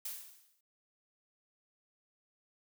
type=noise with exponential decay; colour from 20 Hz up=blue; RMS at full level=-38 dBFS; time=0.05-0.61 s; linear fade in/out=5 ms; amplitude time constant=120 ms; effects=none